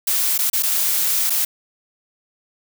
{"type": "noise with dropouts", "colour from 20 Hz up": "blue", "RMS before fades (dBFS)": -19, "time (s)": [0.07, 1.45], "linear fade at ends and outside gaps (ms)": 5, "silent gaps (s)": [[0.379, 0.388], [0.5, 0.531], [0.625, 0.632], [1.298, 1.302]], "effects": []}